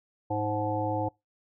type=harmonic tone with a mistuned harmonic; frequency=105.2 Hz; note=G#2; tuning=23 cents sharp; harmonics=1 / 3 / 5 / 7 / 8; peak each=-33 / -33 / -33 / -33 / -33 dBFS; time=0.3-1.09 s; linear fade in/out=10 ms; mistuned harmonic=8; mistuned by=+49 cents; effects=noise-tail reverb RT60 0.2 s tail -24 dB re dry